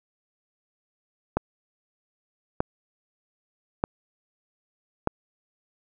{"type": "click train", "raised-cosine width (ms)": 1, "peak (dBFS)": -8, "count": 4, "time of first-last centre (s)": [1.37, 5.074], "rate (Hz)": 0.81, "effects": []}